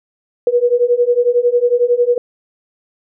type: beating tone pair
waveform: sine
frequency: 478.6 / 489.6 Hz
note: A#4 / B4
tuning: +46 / -15 cents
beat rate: 11 Hz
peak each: -14 / -13 dBFS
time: 0.47-2.18 s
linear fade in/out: 2 ms
effects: none